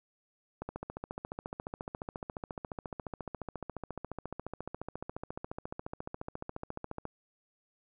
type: click train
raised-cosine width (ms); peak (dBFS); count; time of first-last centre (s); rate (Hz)
1; -24; 93; 0.62-7.054; 14.3
effects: none